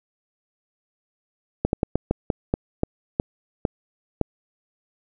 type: slowing click train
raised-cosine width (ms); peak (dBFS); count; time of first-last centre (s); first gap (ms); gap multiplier
2; -6; 11; 1.65-4.213; 81; 1.24
effects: none